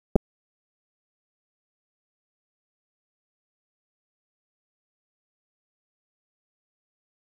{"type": "clicks", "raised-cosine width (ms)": 2, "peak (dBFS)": -4, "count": 2, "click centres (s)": [0.157, 0.162], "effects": ["7-bit"]}